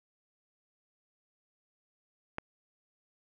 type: click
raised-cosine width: 0.5 ms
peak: -19 dBFS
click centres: 2.384 s
effects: none